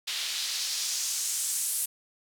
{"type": "noise with band-pass filter sweep", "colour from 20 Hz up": "white", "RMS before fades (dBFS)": -31, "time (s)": [0.07, 1.86], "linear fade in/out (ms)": 10, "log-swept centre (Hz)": [3300, 10000], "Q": 1.6, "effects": []}